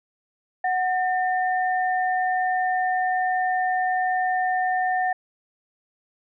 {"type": "tone pair together", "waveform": "sine", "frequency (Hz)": [740, 1805.3], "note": ["F#5", "A6"], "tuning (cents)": [0, 44], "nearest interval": "octave + minor third", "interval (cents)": 1544, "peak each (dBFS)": [-21, -27], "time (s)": [0.64, 5.13], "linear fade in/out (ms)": 5, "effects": []}